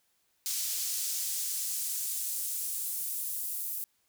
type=noise with high-pass filter sweep; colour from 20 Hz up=pink; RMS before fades=-34 dBFS; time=0.46-3.84 s; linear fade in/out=0 ms; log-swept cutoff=5400 to 12000 Hz; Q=0.97; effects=white hiss -73 dBFS RMS until 4.08 s